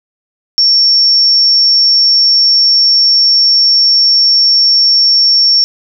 sine tone, 5470 Hz, F8, 37 cents flat, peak -5 dBFS, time 0.58-5.64 s, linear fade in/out 0 ms, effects none

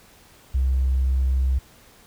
triangle tone with tanh clipping, 65.3 Hz, C2, 3 cents flat, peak -17 dBFS, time 0.54-1.59 s, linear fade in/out 10 ms, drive 2 dB, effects pink hiss -52 dBFS RMS until 2.06 s

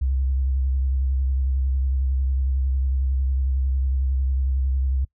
sine tone with vibrato, 66.2 Hz, C2, 21 cents sharp, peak -18 dBFS, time 0.01-5.05 s, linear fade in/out 10 ms, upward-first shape sine, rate 11 Hz, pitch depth 43 cents each way, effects noise-tail reverb RT60 0.1 s tail -23 dB re dry + tanh soft clip ceiling -14 dBFS

